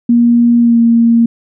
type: tone with pitch glide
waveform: sine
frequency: 237 to 232.1 Hz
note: A#3 to A#3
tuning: +29 to -7 cents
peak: -5 dBFS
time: 0.09-1.26 s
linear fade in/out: 5 ms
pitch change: -36 cents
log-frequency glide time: 0.59-0.79 s
effects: none